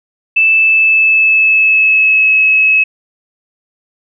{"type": "tone with pitch glide", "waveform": "sine", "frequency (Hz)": [2637, 2577], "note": ["E7", "E7"], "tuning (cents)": [0, -40], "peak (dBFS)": -6, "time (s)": [0.36, 2.84], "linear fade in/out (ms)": 10, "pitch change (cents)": -40, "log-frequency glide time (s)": [0.48, 2.34], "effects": []}